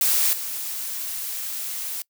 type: noise with level steps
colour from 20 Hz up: blue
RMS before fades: -20 / -30 dBFS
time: 0.01-2.02 s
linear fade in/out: 2 ms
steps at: 0.33 s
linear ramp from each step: 2 ms
effects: noise-tail reverb RT60 0.1 s tail -23 dB re dry